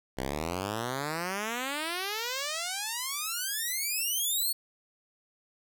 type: exponential sweep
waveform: 5% pulse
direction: up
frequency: 61.9 to 4435 Hz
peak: -20 dBFS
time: 0.17-4.53 s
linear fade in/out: 10 ms
effects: none